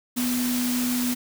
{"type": "tone in noise", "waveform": "sine", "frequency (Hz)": 246.9, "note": "B3", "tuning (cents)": 0, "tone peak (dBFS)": -23, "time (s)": [0.16, 1.15], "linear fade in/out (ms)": 20, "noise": "white", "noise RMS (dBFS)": -30, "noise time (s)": [0.16, 1.15], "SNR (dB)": 4, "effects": []}